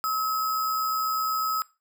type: tone with sample-and-hold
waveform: sine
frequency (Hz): 1286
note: E6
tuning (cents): -43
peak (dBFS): -24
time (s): 0.04-1.62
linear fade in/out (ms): 0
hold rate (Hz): 6300
effects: noise-tail reverb RT60 0.3 s tail -20 dB re dry